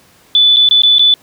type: tone with dropouts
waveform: sine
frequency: 3482 Hz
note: A7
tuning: 19 cents flat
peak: -5 dBFS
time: 0.35-1.14 s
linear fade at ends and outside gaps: 1 ms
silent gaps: 0.562-0.568 / 0.689-0.71 / 0.82-0.834 / 0.984-0.994 s
effects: pink hiss -47 dBFS RMS until 1.22 s + high-pass 100 Hz 12 dB/octave